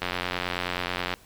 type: click train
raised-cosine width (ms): 0.3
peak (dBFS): -11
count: 101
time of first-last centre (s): 0.02-1.139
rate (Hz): 89.4
effects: pink hiss -54 dBFS RMS until 1.25 s